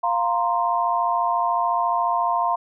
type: chord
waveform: sine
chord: F suspended fourth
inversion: none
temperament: equal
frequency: 698.5 / 932.3 / 1046.5 Hz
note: F5 / Bb5 / C6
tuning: 0 / 0 / 0 cents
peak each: -23 dBFS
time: 0.03-2.56 s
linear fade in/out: 10 ms
effects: none